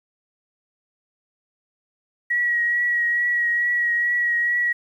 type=tone with vibrato; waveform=sine; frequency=1913 Hz; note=A#6; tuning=44 cents sharp; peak=-18 dBFS; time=2.3-4.73 s; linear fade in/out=10 ms; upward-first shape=triangle; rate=2.3 Hz; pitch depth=23 cents each way; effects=9-bit